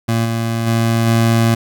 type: tone with level steps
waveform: 25% pulse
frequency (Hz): 114.6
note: A#2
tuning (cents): -29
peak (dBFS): -10 / -13 / -9 / -7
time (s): 0.08-1.55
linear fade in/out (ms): 10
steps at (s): 0.24 / 0.66 / 1.06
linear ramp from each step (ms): 20
effects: none